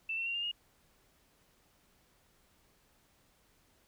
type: tone with pitch steps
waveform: sine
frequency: 2660 / 2708 / 2757 / 2807 / 2858 Hz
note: E7 / E7 / F7 / F7 / F7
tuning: +15 / +46 / -23 / +8 / +39 cents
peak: -33 dBFS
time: 0.09-0.515 s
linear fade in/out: 5 ms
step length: 85 ms
effects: pink hiss -69 dBFS RMS until 3.87 s